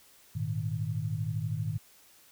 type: chord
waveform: sine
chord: Ab suspended second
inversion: none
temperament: equal with one note detuned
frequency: 103.83 / 116.54 / 154.85 Hz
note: Ab2 / Bb2 / Eb3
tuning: 0 / 0 / -8 cents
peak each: -34 dBFS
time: 0.35-1.78 s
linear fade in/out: 10 ms
effects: white hiss -59 dBFS RMS until 2.31 s